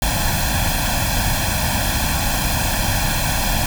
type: noise with comb filter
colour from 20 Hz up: pink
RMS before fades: -19 dBFS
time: 0.02-3.66 s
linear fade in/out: 2 ms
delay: 1.2 ms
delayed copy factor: +0.95
effects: none